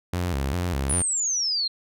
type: tone with vibrato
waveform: sawtooth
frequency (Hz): 77.78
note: D#2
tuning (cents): 0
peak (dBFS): -20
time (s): 0.13-1.02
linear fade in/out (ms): 5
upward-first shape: square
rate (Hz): 2.5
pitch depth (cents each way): 230
type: exponential sweep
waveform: sine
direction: down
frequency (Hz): 10130 to 4125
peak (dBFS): -22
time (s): 0.89-1.68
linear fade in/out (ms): 10
effects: none